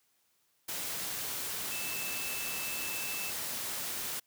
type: tone in noise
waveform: sine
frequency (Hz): 2637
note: E7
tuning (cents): 0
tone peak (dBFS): -40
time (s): 1.71-3.31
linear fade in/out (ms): 10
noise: white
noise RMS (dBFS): -37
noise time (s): 0.68-4.2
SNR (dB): -6
effects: white hiss -73 dBFS RMS until 4.26 s + high-pass 60 Hz 12 dB/octave